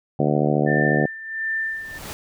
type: harmonic tone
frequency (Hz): 74.1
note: D2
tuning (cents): +16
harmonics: 2 / 3 / 4 / 5 / 6 / 7 / 8 / 9 / 10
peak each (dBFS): -22 / -24 / -25 / -26 / -27 / -27 / -28 / -29 / -29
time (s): 0.19-1.06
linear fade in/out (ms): 5
type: tone with tremolo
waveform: sine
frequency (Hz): 1784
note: A6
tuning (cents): +23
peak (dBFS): -21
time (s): 0.66-1.99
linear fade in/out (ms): 20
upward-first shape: sine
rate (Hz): 1.4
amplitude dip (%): 75
type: noise with exponential growth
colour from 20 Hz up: pink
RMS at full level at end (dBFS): -31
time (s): 1.44-2.13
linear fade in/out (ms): 0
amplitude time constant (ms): 150
effects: none